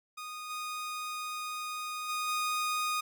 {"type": "tone with level steps", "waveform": "sawtooth", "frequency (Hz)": 1237, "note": "D#6", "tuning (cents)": -10, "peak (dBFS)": [-36, -32, -28, -26], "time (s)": [0.17, 3.01], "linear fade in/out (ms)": 10, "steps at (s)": [0.49, 2.08, 2.27], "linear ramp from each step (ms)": 20, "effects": []}